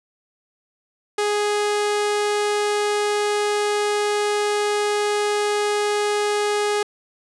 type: tone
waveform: sawtooth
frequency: 415.3 Hz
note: G#4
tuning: in tune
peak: -15 dBFS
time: 1.18-6.83 s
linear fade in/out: 5 ms
effects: resampled to 24000 Hz + 9-bit